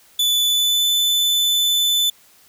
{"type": "tone with pitch glide", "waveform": "40% pulse", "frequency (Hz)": [3481, 3509], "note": ["A7", "A7"], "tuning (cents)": [-19, -5], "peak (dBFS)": -14, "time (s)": [0.19, 2.1], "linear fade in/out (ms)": 5, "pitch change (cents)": 14, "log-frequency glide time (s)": [0.46, 0.85], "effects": ["white hiss -52 dBFS RMS until 2.48 s"]}